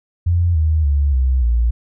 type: tone with pitch steps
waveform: sine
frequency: 86.6 / 78.5 / 71.16 / 64.5 / 58.47 Hz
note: F2 / D#2 / C#2 / C2 / A#1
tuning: -14 / +16 / +46 / -24 / +6 cents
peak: -12 dBFS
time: 0.26-1.71 s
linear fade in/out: 10 ms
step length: 290 ms
effects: none